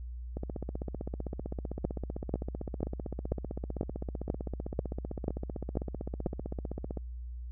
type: two click trains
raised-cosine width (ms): 2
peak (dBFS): -16 / -23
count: 10 / 104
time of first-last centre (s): 1.85-6.262 / 0.37-6.973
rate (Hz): 2.04 / 15.6
effects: added 60 Hz sine -38 dBFS peak until 7.51 s